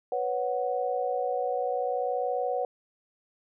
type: chord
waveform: sine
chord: B suspended second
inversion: none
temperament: equal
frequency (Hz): 493.9 / 554.4 / 740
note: B4 / C#5 / F#5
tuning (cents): 0 / 0 / 0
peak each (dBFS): -30 / -32 / -30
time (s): 0.12-2.65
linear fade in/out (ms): 2
effects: none